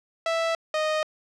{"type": "tone pair in turn", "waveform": "sawtooth", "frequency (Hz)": [659.3, 619.4], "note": ["E5", "D#5"], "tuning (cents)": [0, -8], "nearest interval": "minor second", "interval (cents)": 108, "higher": "first", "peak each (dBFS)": -19, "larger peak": "neither", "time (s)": [[0.26, 0.55], [0.74, 1.03]], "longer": "neither", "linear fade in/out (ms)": 2, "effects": ["low-pass 5000 Hz 12 dB/octave"]}